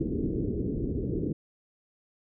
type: low-pass noise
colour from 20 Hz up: white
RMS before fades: -30 dBFS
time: 0-1.33 s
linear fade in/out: 10 ms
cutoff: 420 Hz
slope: 48 dB/octave
effects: none